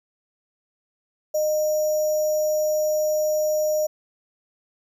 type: tone with sample-and-hold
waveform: sine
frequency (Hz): 612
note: D#5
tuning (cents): -29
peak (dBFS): -19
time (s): 1.34-3.87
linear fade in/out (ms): 10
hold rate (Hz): 6300
effects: none